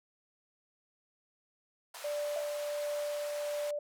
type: band-pass noise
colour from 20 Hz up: pink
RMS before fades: -47 dBFS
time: 1.94-3.71 s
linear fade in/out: 5 ms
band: 670 to 14000 Hz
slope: 24 dB/octave
type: tone with tremolo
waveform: sine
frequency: 587.3 Hz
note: D5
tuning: in tune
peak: -32 dBFS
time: 2.04-3.79 s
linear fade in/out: 5 ms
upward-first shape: triangle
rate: 1.4 Hz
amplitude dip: 25%
type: tone with exponential decay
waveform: sine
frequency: 653 Hz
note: E5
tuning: 17 cents flat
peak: -32 dBFS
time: 2.36-2.52 s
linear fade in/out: 2 ms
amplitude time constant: 33 ms
effects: none